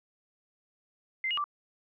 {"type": "tone with pitch steps", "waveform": "sine", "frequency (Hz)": [2080, 2875, 1170], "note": ["C7", "F7", "D6"], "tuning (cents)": [-11, 50, -7], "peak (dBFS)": -28, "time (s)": [1.24, 1.441], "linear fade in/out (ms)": 2, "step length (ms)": 67, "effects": []}